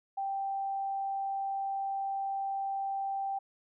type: tone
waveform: sine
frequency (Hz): 784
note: G5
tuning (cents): 0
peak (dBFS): -31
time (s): 0.17-3.39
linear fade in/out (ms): 10
effects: none